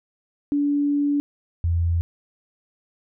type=tone pair in turn; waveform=sine; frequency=288 / 84.74 Hz; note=D4 / E2; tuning=-34 / +48 cents; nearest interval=octave + major sixth; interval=2118 cents; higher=first; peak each=-18 dBFS; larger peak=neither; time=0.52-1.2 / 1.64-2.01 s; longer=first; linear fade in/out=0 ms; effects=none